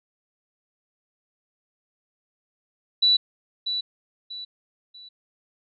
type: tone with echo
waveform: sine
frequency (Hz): 3951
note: B7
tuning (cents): 0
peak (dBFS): -15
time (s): 3.02-3.17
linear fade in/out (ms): 10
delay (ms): 640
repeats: 3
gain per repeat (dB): -9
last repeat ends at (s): 5.09
effects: none